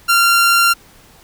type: tone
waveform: sawtooth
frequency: 1382 Hz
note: F6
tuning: 19 cents flat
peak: -6 dBFS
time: 0.08-0.74 s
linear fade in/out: 20 ms
effects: pink hiss -46 dBFS RMS until 1.23 s